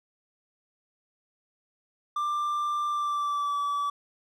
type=tone with pitch glide; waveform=triangle; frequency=1185 to 1150.6 Hz; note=D6 to D6; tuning=+15 to -36 cents; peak=-24 dBFS; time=2.16-3.9 s; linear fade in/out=5 ms; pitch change=-51 cents; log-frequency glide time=2.88-3.57 s; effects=none